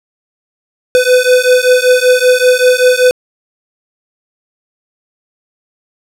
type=beating tone pair; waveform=square; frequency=499.7 / 504.9 Hz; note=B4 / B4; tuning=+20 / +38 cents; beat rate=5.2 Hz; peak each=-10 dBFS; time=0.95-3.11 s; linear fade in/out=0 ms; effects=low-pass 12000 Hz 12 dB/octave